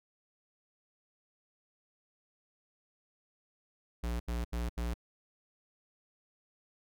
square tone bursts, 59 Hz, A#1, 22 cents sharp, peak -33 dBFS, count 4, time 4.03-4.941 s, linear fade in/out 10 ms, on 170 ms, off 77 ms, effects none

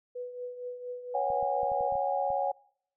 sine tone with tremolo, 493.9 Hz, B4, in tune, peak -33 dBFS, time 0.15-1.89 s, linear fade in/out 10 ms, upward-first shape triangle, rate 4.3 Hz, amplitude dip 65%
sine chord, C# suspended fourth, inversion none, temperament equal with one note detuned, 554.4 / 740 / 817.3 Hz, C#5 / F#5 / G#5, 0 / 0 / -28 cents, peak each -31 dBFS, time 1.14-2.52 s, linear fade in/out 10 ms
clicks, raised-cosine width 5 ms, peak -37 dBFS, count 8, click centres 1.303 / 1.428 / 1.632 / 1.718 / 1.808 / 1.924 / 1.955 / 2.304 s
effects noise-tail reverb RT60 0.7 s tail -25 dB re dry

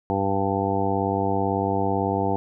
harmonic tone, 98 Hz, G2, in tune, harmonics 1 / 2 / 3 / 4 / 5 / 7 / 8 / 9, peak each -29 / -29 / -29 / -29 / -29 / -29 / -29 / -29 dBFS, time 0.1-2.36 s, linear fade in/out 0 ms, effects none

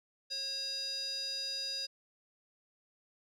square tone with band-pass filter, 543 Hz, C#5, 36 cents flat, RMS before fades -38 dBFS, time 0.3-1.87 s, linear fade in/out 20 ms, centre 4800 Hz, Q 8.3, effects none

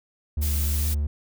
triangle tone with vibrato, 74 Hz, D2, 14 cents sharp, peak -20 dBFS, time 0.37-1.07 s, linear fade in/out 5 ms, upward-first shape square, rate 4.3 Hz, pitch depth 16 cents each way
blue noise, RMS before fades -31 dBFS, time 0.41-0.95 s, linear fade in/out 20 ms
effects none

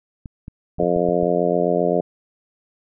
clicks, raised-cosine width 5 ms, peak -21 dBFS, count 7, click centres 0.258 / 0.481 / 0.785 / 0.831 / 0.964 / 1.088 / 1.231 s
harmonic tone, 87.6 Hz, F2, 6 cents sharp, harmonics 2 / 3 / 4 / 5 / 6 / 7 / 8, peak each -25 / -27 / -25 / -22 / -24 / -22 / -26 dBFS, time 0.79-2.01 s, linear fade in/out 5 ms
effects none

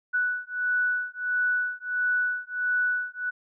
sine beating tone pair, 1480 / 1481.5 Hz, F#6 / F#6, 0 / +2 cents, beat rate 1.5 Hz, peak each -27 dBFS, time 0.13-3.31 s, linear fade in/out 20 ms, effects none

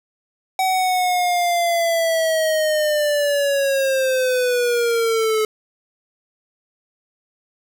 square linear sweep, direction down, 759 to 430 Hz, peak -17 dBFS, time 0.59-5.45 s, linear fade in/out 2 ms, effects none

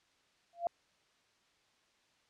sine tone with exponential growth, 688 Hz, F5, 26 cents flat, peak -26 dBFS, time 0.53-0.67 s, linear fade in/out 1 ms, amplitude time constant 30 ms, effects white hiss -71 dBFS RMS until 2.29 s + low-pass 5000 Hz 12 dB/octave

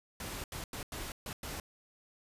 pink noise bursts at uneven times, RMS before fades -41 dBFS, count 6, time 0.2-0.44 / 0.52-0.64 / 0.73-0.83 / 0.92-1.12 / 1.26-1.33 / 1.43-1.6 s, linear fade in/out 2 ms, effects resampled to 32000 Hz

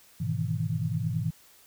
sine chord, E major seventh, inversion first, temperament equal, 103.83 / 123.47 / 155.56 / 164.81 Hz, G#2 / B2 / D#3 / E3, 0 / 0 / 0 / 0 cents, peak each -32 dBFS, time 0.2-1.31 s, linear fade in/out 10 ms, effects white hiss -57 dBFS RMS until 1.66 s

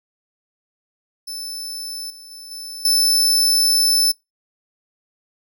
sawtooth tone with level steps, 5274 Hz, E8, in tune, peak -25 / -36 / -33 / -28 / -11 dBFS, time 1.27-4.12 s, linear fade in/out 10 ms, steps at 2.1 / 2.31 / 2.51 / 2.85 s, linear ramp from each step 2 ms, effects noise-tail reverb RT60 0.2 s tail -24 dB re dry

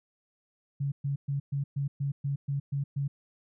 sine tone bursts, 140.1 Hz, C#3, 19 cents sharp, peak -27 dBFS, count 10, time 0.8-3.08 s, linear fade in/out 10 ms, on 120 ms, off 120 ms, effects none

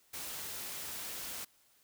white noise, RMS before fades -42 dBFS, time 0.13-1.45 s, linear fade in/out 10 ms, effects white hiss -68 dBFS RMS until 1.83 s

